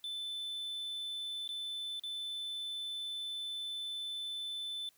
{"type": "tone with dropouts", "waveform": "triangle", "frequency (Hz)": 3520, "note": "A7", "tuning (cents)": 0, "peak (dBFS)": -36, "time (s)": [0.04, 4.89], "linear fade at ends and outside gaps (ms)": 1, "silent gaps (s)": [[1.477, 1.49], [1.996, 2.036]], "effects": ["white hiss -69 dBFS RMS until 4.97 s"]}